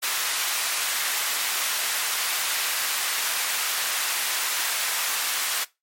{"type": "high-pass noise", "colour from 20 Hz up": "pink", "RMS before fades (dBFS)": -26, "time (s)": [0.02, 5.65], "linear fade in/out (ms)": 20, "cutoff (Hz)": 1300, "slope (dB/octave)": 12, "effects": ["noise-tail reverb RT60 0.2 s tail -19 dB re dry", "MP3 64 kbps"]}